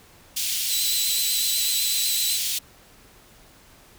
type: high-pass noise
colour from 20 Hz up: pink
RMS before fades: -26 dBFS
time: 0.36-2.59 s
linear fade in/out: 10 ms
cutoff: 3000 Hz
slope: 24 dB/octave
type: tone with vibrato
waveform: 20% pulse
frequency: 3999 Hz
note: B7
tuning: 21 cents sharp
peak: -18 dBFS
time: 0.67-2.4 s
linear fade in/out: 50 ms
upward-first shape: sine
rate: 8 Hz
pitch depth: 31 cents each way
effects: pink hiss -52 dBFS RMS until 3.98 s